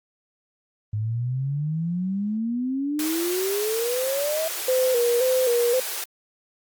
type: exponential sweep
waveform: sine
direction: up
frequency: 103.83 to 654 Hz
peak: -23 dBFS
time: 0.93-4.48 s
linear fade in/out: 5 ms
type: high-pass noise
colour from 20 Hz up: white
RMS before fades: -30 dBFS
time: 2.99-6.04 s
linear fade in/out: 2 ms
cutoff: 330 Hz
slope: 96 dB/octave
type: tone with vibrato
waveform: sine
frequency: 494.5 Hz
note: B4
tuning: 2 cents sharp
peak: -18 dBFS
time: 4.68-5.8 s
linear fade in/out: 5 ms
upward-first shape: square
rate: 1.9 Hz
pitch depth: 62 cents each way
effects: Opus 32 kbps